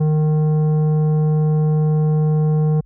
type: tone with tanh clipping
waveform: sine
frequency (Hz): 153.7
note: D#3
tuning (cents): -21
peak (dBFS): -15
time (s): 0-2.81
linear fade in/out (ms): 10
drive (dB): 10
effects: added 47 Hz sine -44 dBFS peak until 2.85 s